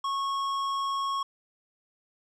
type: tone with tanh clipping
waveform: triangle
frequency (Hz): 1098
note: C#6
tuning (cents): -17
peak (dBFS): -29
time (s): 0.04-1.23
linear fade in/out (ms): 5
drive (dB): 16
effects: none